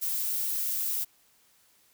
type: noise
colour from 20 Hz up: violet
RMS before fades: -30 dBFS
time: 0.01-1.05 s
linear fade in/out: 20 ms
effects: white hiss -64 dBFS RMS until 1.93 s